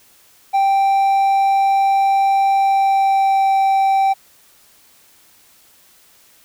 triangle tone with pitch glide, 784 to 778.1 Hz, G5 to G5, 0 to -13 cents, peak -10 dBFS, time 0.53-4.14 s, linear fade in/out 20 ms, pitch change -13 cents, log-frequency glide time 2.54-3.53 s, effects white hiss -51 dBFS RMS until 6.44 s

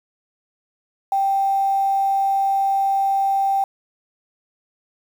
sine tone with quantisation, 784 Hz, G5, in tune, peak -16 dBFS, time 1.12-3.64 s, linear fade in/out 2 ms, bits 7, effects none

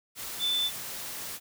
sine tone in noise, 3520 Hz, A7, in tune, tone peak -25 dBFS, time 0.39-0.71 s, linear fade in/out 50 ms, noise white, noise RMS -38 dBFS, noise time 0.15-1.4 s, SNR +10 dB, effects none

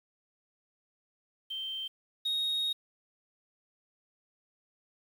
sine tone pair in turn, 3132 / 3747 Hz, G7 / A#7, -2 / +8 cents, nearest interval minor third, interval 310 cents, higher second, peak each -34 / -26 dBFS, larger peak second, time 1.5-1.88 / 2.25-2.73 s, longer second, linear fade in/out 10 ms, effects tanh soft clip ceiling -27 dBFS + 9-bit

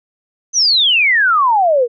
sine exponential sweep, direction down, 6270 to 455.9 Hz, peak -9 dBFS, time 0.53-1.88 s, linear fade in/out 50 ms, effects none

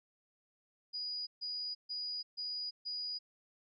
sine tone bursts, 4909 Hz, D#8, 24 cents flat, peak -37 dBFS, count 5, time 0.93-3.19 s, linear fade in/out 20 ms, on 340 ms, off 140 ms, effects none

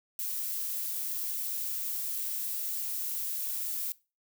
violet noise, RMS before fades -34 dBFS, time 0.19-3.92 s, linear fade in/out 0 ms, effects noise-tail reverb RT60 0.3 s tail -21 dB re dry

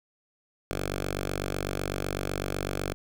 5% pulse tone with notch filter, 47.97 Hz, G1, 37 cents flat, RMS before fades -32 dBFS, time 0.71-2.94 s, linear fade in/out 0 ms, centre 210 Hz, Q 1.7, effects none

